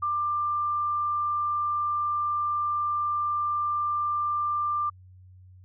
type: tone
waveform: sine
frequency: 1188 Hz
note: D6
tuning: 20 cents sharp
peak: -24 dBFS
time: 0.02-4.9 s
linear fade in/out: 10 ms
effects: added 92 Hz sine -48 dBFS peak until 5.64 s